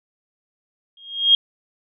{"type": "tone with exponential growth", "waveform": "sine", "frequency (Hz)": 3247, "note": "G#7", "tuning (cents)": -40, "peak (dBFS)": -7, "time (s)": [0.97, 1.35], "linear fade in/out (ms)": 2, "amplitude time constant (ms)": 82, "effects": []}